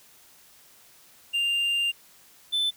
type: tone pair in turn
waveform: triangle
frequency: 2794 / 3520 Hz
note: F7 / A7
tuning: 0 / 0 cents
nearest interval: major third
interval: 400 cents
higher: second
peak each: -21 dBFS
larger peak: neither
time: 1.33-1.92 / 2.52-2.71 s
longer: first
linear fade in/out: 20 ms
effects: white hiss -55 dBFS RMS until 2.76 s